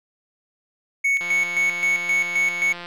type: tone with tremolo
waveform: triangle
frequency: 2217 Hz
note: C#7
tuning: in tune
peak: -15 dBFS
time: 1.04-2.73 s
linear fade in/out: 10 ms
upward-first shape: square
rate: 3.8 Hz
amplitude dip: 60%
type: click train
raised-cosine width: 0.3 ms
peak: -19 dBFS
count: 288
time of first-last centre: 1.21-2.859 s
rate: 174 Hz
effects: none